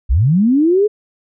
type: linear sweep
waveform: sine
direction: up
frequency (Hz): 47.71 to 432.8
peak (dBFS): -9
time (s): 0.09-0.88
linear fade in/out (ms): 20
effects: none